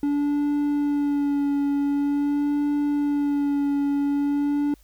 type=tone with vibrato; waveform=triangle; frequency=287.1 Hz; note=D4; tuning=39 cents flat; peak=-18 dBFS; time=0.03-4.74 s; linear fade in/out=2 ms; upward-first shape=sine; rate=0.46 Hz; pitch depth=22 cents each way; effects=added 50 Hz sine -52 dBFS peak until 4.83 s + white hiss -61 dBFS RMS until 4.83 s